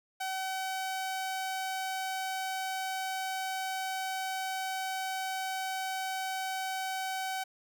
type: tone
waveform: sawtooth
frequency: 760 Hz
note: F#5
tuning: 46 cents sharp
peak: -29 dBFS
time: 0.2-7.44 s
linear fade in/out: 10 ms
effects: none